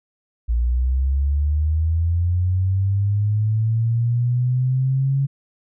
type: linear sweep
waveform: sine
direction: up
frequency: 57 to 138.59 Hz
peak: -16 dBFS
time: 0.48-5.27 s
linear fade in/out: 20 ms
effects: none